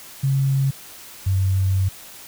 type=tone pair in turn; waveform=sine; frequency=136 / 95.34 Hz; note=C#3 / G2; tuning=-33 / -48 cents; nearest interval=tritone; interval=615 cents; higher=first; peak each=-16 dBFS; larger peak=neither; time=0.23-0.71 / 1.26-1.89 s; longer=second; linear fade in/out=10 ms; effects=white hiss -41 dBFS RMS until 2.27 s